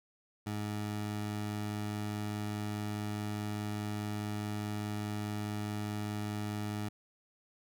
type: tone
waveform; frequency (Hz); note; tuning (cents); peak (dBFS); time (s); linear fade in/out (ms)
20% pulse; 104.8; G#2; +16; -30; 0.46-6.89; 10
effects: none